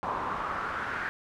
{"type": "noise with band-pass filter sweep", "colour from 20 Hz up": "brown", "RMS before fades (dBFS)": -33, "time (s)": [0.03, 1.09], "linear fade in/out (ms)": 0, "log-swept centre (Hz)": [990, 1600], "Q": 3.8, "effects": []}